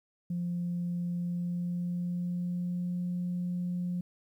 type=tone with pitch glide; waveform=sine; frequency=174.61 to 177.66 Hz; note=F3 to F3; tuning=0 to +30 cents; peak=-29 dBFS; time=0.3-4.01 s; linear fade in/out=5 ms; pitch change=+30 cents; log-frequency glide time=1.17-3 s; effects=tanh soft clip ceiling -26 dBFS + 11-bit